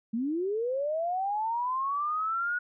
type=linear sweep; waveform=sine; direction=up; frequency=214.8 to 1466 Hz; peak=-27 dBFS; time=0.13-2.59 s; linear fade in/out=10 ms; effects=none